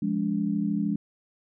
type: chord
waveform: sine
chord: D diminished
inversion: first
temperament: equal with one note detuned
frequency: 174.61 / 207.7 / 287 Hz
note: F3 / Ab3 / D4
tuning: 0 / 0 / -40 cents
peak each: -30 / -26 / -30 dBFS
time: 0.02-0.96 s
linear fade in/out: 5 ms
effects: none